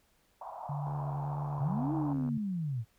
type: band-pass noise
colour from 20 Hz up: white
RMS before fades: -43 dBFS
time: 0.41-2.13 s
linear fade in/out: 5 ms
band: 680 to 980 Hz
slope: 48 dB/octave
type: tone with vibrato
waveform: sine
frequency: 143.6 Hz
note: D3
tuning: 39 cents flat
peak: -33 dBFS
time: 0.69-2.38 s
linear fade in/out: 5 ms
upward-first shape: sine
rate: 1.7 Hz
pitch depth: 14 cents each way
type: click train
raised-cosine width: 1 ms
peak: -34 dBFS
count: 109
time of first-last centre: 0.87-2.289 s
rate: 76.1 Hz
type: linear two-way sweep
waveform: sine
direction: up then down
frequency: 105 to 324.2 to 105 Hz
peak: -31 dBFS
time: 1.58-2.85 s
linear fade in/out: 50 ms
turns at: 1.94 s
effects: pink hiss -70 dBFS RMS until 2.98 s